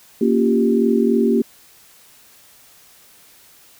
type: chord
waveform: sine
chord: G half-diminished seventh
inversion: first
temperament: equal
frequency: 233.1 / 277.2 / 349.2 / 392 Hz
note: Bb3 / Db4 / F4 / G4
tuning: 0 / 0 / 0 / 0 cents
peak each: -16 / -22 / -22 / -18 dBFS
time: 0.21-1.42 s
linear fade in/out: 5 ms
effects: white hiss -49 dBFS RMS until 3.79 s